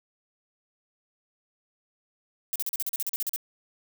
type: noise bursts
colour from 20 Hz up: violet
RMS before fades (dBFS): -29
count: 13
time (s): 2.53-3.361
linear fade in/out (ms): 0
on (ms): 27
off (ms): 40
effects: none